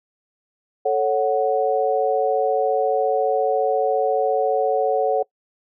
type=chord; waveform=sine; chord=F# minor; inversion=first; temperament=equal; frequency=440 / 554.4 / 740 Hz; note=A4 / C#5 / F#5; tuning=0 / 0 / 0 cents; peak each=-21 dBFS; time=0.85-5.23 s; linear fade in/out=10 ms; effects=noise-tail reverb RT60 0.1 s tail -23 dB re dry